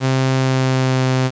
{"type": "tone with pitch glide", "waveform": "sawtooth", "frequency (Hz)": [131.8, 129.76], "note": ["C3", "C3"], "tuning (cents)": [13, -14], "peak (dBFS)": -10, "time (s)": [0, 1.31], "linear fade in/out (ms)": 50, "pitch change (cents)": -27, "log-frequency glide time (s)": [0.32, 1.06], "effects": ["resampled to 16000 Hz", "7-bit"]}